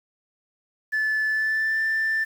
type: tone with pitch glide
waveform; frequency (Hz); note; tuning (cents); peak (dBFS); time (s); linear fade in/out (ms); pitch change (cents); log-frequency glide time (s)
sine; 1739 to 1774.5; A6 to A6; -21 to +14; -19; 0.92-2.25; 20; +35; 1.27-1.81
effects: tanh soft clip ceiling -19 dBFS + 8-bit